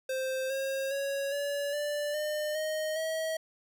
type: tone with pitch steps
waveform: square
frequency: 523.3 / 538.6 / 554.4 / 570.7 / 587.4 / 604.6 / 622.3 / 640.5 Hz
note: C5 / C#5 / C#5 / D5 / D5 / D#5 / D#5 / E5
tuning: 0 / -50 / 0 / -50 / 0 / -50 / 0 / -50 cents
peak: -31 dBFS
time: 0.09-3.37 s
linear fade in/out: 5 ms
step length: 410 ms
effects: none